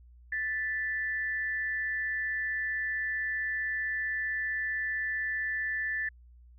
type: tone pair together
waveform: sine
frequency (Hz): 1760 / 1975.5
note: A6 / B6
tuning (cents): 0 / 0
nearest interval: major second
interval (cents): 200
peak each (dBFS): -30 / -37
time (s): 0.32-6.09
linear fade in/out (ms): 5
effects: added 60 Hz sine -52 dBFS peak until 6.58 s